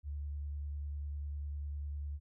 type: tone with vibrato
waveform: sine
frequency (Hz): 72.5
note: D2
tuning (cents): -22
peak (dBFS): -37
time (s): 0.03-2.2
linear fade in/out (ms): 50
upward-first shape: sine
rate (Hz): 10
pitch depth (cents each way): 18
effects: none